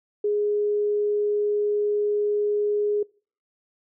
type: tone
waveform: sine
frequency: 415.3 Hz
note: G#4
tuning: in tune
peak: -20 dBFS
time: 0.24-3.03 s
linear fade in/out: 5 ms
effects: noise-tail reverb RT60 0.4 s tail -24 dB re dry